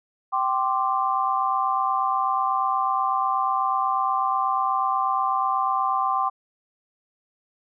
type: chord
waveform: sine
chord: G suspended fourth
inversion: none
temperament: equal with one note detuned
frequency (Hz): 776.3 / 1046.5 / 1174.7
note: G5 / C6 / D6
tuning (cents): -17 / 0 / 0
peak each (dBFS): -25 / -24 / -25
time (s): 0.32-6.3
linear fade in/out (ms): 20
effects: none